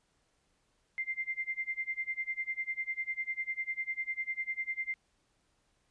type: tone with tremolo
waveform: sine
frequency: 2093 Hz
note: C7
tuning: in tune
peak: -30 dBFS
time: 0.98-4.94 s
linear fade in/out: 0 ms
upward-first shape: sine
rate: 10 Hz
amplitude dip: 95%
effects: pink hiss -74 dBFS RMS until 5.9 s + resampled to 22050 Hz